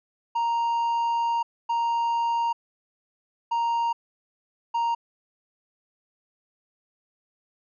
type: tone bursts at uneven times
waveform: triangle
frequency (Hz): 932.3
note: A#5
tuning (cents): 0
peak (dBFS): -20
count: 4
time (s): 0.35-1.43 / 1.69-2.53 / 3.51-3.93 / 4.74-4.95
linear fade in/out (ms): 10
effects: resampled to 16000 Hz